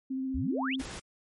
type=tone with vibrato; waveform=sine; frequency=263.4 Hz; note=C4; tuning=12 cents sharp; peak=-30 dBFS; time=0.1-0.82 s; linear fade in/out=10 ms; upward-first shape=sine; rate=15 Hz; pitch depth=15 cents each way
type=exponential sweep; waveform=sine; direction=up; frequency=53.3 to 3678 Hz; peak=-31 dBFS; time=0.34-0.76 s; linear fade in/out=10 ms
type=noise; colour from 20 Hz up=pink; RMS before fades=-41 dBFS; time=0.79-1 s; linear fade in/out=10 ms
effects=MP3 48 kbps